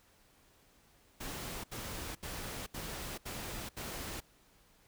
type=noise bursts; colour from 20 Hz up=pink; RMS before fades=-42 dBFS; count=6; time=1.2-4.205 s; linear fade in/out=10 ms; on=440 ms; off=73 ms; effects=pink hiss -66 dBFS RMS until 4.87 s